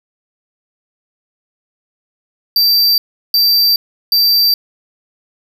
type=tone bursts; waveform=square; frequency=4678 Hz; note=D8; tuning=8 cents flat; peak=-9 dBFS; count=3; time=2.56-4.54 s; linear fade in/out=2 ms; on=420 ms; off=360 ms; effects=none